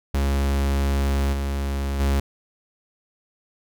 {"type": "tone with level steps", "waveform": "45% pulse", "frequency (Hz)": 69.3, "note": "C#2", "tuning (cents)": 0, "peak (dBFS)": [-19, -23, -18], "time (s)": [0.14, 2.2], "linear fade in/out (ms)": 5, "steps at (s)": [1.32, 1.99], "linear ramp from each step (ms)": 20, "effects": []}